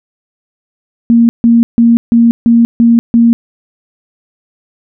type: tone bursts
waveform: sine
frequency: 233.1 Hz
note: A#3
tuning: in tune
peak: -3 dBFS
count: 7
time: 1.1-3.33 s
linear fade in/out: 0 ms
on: 190 ms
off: 150 ms
effects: none